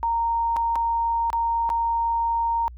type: tone with dropouts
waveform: sine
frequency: 926 Hz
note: A#5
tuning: 12 cents flat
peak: -20 dBFS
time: 0.03-2.68 s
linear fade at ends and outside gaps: 0 ms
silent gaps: 0.563-0.567 / 0.756-0.76 / 1.302-1.33 / 1.692-1.701 s
effects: added 60 Hz sine -38 dBFS peak until 2.77 s